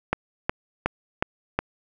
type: click train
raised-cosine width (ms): 0.5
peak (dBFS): -6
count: 5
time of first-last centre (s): 0.13-1.59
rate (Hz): 2.74
effects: none